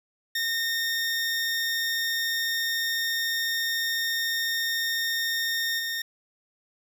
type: tone with level steps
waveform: 20% pulse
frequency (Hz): 1834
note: A#6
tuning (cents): -29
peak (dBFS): -20 / -23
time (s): 0.35-6.02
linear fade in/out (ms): 5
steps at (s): 5.78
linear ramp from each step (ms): 20
effects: 9-bit